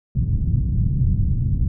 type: low-pass noise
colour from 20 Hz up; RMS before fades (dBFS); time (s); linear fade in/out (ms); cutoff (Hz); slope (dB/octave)
white; -19; 0.15-1.68; 2; 140; 24
effects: none